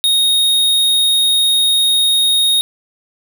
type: tone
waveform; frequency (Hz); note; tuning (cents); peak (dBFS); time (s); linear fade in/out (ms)
square; 3729; A#7; 0; -11; 0.04-2.61; 0
effects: none